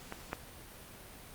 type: clicks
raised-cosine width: 0.5 ms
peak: -24 / -19 dBFS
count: 2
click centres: 0.124 / 0.331 s
effects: pink hiss -51 dBFS RMS until 1.34 s + Opus 48 kbps